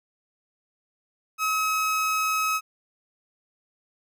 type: tone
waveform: 30% pulse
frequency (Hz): 1279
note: D#6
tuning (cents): +47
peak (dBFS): -20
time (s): 1.38-2.61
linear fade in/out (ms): 50
effects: none